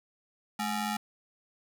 sawtooth ring-modulated tone, 523.3 Hz, C5, in tune, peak -23 dBFS, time 0.59-0.97 s, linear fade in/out 5 ms, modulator 310 Hz, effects none

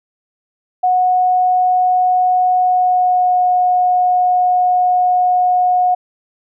sine tone with pitch glide, 732 to 726.1 Hz, F#5 to F#5, -19 to -33 cents, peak -10 dBFS, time 0.83-5.95 s, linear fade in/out 10 ms, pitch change -14 cents, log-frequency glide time 2.6-3.42 s, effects none

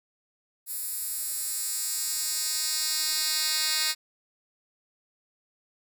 10% pulse tone with high-pass filter sweep, 311.1 Hz, D#4, in tune, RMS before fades -29 dBFS, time 0.66-3.95 s, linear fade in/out 50 ms, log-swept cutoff 12000 to 3400 Hz, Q 1.2, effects none

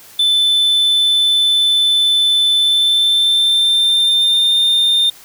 triangle tone with pitch glide, 3520 to 3619 Hz, A7 to A7, 0 to +48 cents, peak -9 dBFS, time 0.19-5.1 s, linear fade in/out 5 ms, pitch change +48 cents, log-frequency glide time 2.55-4.56 s, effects white hiss -41 dBFS RMS until 5.24 s

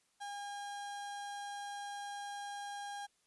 35% pulse tone, 811 Hz, G#5, 41 cents flat, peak -40 dBFS, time 0.2-3.07 s, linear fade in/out 20 ms, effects white hiss -75 dBFS RMS until 3.26 s + resampled to 24000 Hz

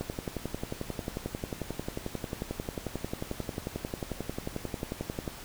click train, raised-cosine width 2 ms, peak -19 dBFS, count 60, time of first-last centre 0.01-5.278 s, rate 11.2 Hz, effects pink hiss -45 dBFS RMS until 5.44 s

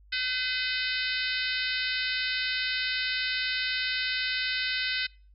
harmonic tone with a mistuned harmonic, 508 Hz, B4, 49 cents sharp, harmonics 3 / 4 / 5 / 6 / 7 / 8 / 9 / 10, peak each -33 / -34 / -35 / -36 / -36 / -37 / -38 / -38 dBFS, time 0.12-5.07 s, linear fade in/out 10 ms, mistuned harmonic 7, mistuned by +56 cents, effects noise-tail reverb RT60 0.4 s tail -25 dB re dry + added 50 Hz sine -53 dBFS peak until 5.34 s

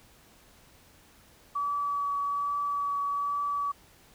sine tone with vibrato, 1143 Hz, D6, 47 cents flat, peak -27 dBFS, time 1.55-3.72 s, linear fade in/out 10 ms, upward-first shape triangle, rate 1.2 Hz, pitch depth 13 cents each way, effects pink hiss -58 dBFS RMS until 4.14 s

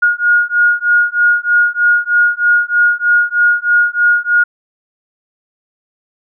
sine beating tone pair, 1433 / 1436.2 Hz, F6 / F6, +44 / +48 cents, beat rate 3.2 Hz, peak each -12 dBFS, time 0.02-4.44 s, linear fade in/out 10 ms, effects none

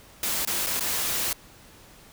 white noise with dropouts, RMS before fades -27 dBFS, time 0.23-1.33 s, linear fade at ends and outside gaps 2 ms, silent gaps 0.451-0.473 / 0.664-0.668 / 0.796-0.807 s, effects pink hiss -51 dBFS RMS until 2.12 s

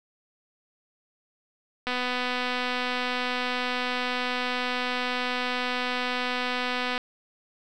click train, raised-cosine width 0.3 ms, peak -13 dBFS, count 1273, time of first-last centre 1.87-6.978 s, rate 249 Hz, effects none

